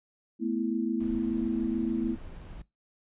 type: chord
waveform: sine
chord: A suspended second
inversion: none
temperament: equal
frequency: 220 / 246.9 / 329.6 Hz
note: A3 / B3 / E4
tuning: 0 / 0 / 0 cents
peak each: -31 dBFS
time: 0.39-2.17 s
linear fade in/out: 50 ms
type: noise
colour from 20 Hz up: brown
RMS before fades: -43 dBFS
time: 1-2.62 s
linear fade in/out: 5 ms
effects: noise-tail reverb RT60 0.2 s tail -20 dB re dry + resampled to 8000 Hz